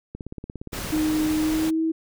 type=click train; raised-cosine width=3 ms; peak=-21 dBFS; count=15; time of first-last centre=0.15-0.964 s; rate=17.2 Hz
type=noise; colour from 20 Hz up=pink; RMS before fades=-32 dBFS; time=0.72-1.71 s; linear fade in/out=20 ms
type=tone with pitch glide; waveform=sine; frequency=309.6 to 322.6 Hz; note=D#4 to E4; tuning=-9 to -37 cents; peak=-20 dBFS; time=0.92-1.92 s; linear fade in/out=10 ms; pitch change=+72 cents; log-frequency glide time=1.4-1.81 s
effects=none